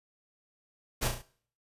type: noise with echo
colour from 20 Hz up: pink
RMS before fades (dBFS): -29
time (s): 1.01-1.09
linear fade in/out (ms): 20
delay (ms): 34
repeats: 4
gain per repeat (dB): -5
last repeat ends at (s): 1.226
effects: noise-tail reverb RT60 0.5 s tail -18 dB re dry + resampled to 32000 Hz